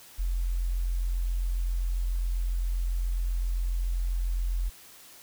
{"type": "tone", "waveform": "sine", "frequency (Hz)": 43.72, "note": "F1", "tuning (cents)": 3, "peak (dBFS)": -25, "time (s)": [0.18, 4.7], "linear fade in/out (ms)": 20, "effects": ["white hiss -51 dBFS RMS until 5.22 s"]}